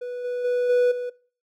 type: tone with level steps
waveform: triangle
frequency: 491.8 Hz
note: B4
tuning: 7 cents flat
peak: -27 / -23 / -18 / -14 / -25 dBFS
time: 0.01-1.1 s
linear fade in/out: 10 ms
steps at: 0.24 / 0.44 / 0.69 / 0.91 s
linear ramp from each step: 10 ms
effects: noise-tail reverb RT60 0.4 s tail -20 dB re dry